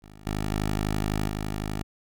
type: tone with level steps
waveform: 10% pulse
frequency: 51.91 Hz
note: G#1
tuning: in tune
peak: -38 / -19 / -17 / -21 dBFS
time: 0.02-1.83 s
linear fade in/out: 10 ms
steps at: 0.26 / 0.51 / 1.28 s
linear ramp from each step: 10 ms
effects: none